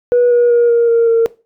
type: tone with pitch steps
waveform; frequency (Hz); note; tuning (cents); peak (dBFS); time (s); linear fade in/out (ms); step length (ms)
sine; 486.7 / 480.8 / 475 / 469.3 / 463.6 / 458.1; B4 / B4 / A#4 / A#4 / A#4 / A#4; -25 / -46 / +33 / +12 / -10 / -30; -6; 0.12-1.26; 0; 190
effects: noise-tail reverb RT60 0.3 s tail -20 dB re dry + tanh soft clip ceiling -5 dBFS